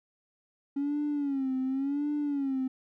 triangle tone with vibrato, 277.2 Hz, C#4, in tune, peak -24 dBFS, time 0.76-2.68 s, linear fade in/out 10 ms, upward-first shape sine, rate 0.91 Hz, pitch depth 110 cents each way, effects tanh soft clip ceiling -24 dBFS

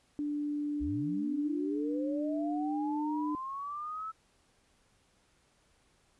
sine tone with pitch glide, 293.7 to 300 Hz, D4 to D4, 0 to +37 cents, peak -31 dBFS, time 0.19-3.35 s, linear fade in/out 0 ms, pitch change +37 cents, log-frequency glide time 1.48-3.02 s
sine linear sweep, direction up, 54.6 to 1318.5 Hz, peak -36 dBFS, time 0.8-4.12 s, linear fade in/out 20 ms
effects pink hiss -69 dBFS RMS until 6.19 s + resampled to 24000 Hz

